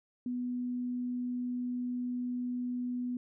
sine tone, 246.9 Hz, B3, in tune, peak -32 dBFS, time 0.26-3.17 s, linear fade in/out 2 ms, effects none

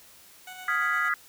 15% pulse tone with tremolo, 740 Hz, F#5, in tune, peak -33 dBFS, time 0.47-1.09 s, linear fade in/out 5 ms, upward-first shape square, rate 8.7 Hz, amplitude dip 30%
sine chord, F half-diminished seventh, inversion third, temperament equal, 1244.5 / 1396.9 / 1661.2 / 1975.5 Hz, Eb6 / F6 / Ab6 / Cb7, 0 / 0 / 0 / 0 cents, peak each -29 dBFS, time 0.68-1.14 s, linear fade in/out 2 ms
effects white hiss -53 dBFS RMS until 1.28 s

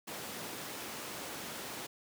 pink high-pass noise, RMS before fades -43 dBFS, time 0.07-1.87 s, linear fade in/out 10 ms, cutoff 200 Hz, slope 12 dB/octave, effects none

